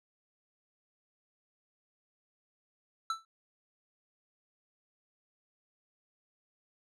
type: tone with exponential decay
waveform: square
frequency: 1326 Hz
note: E6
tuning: 10 cents sharp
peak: -28 dBFS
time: 3.1-3.25 s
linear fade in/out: 2 ms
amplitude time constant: 31 ms
effects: low-pass 6000 Hz 12 dB/octave